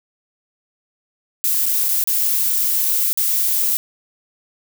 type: noise with dropouts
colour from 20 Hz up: violet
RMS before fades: -18 dBFS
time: 1.44-3.77 s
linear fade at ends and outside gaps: 0 ms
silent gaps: 1.657-1.663 / 1.884-1.889 / 2.039-2.074 / 3.13-3.174 s
effects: none